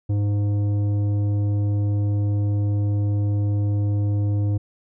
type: tone with tanh clipping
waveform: sine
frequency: 102.5 Hz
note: G#2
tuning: 22 cents flat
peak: -20 dBFS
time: 0.09-4.58 s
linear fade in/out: 10 ms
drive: 10 dB
effects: none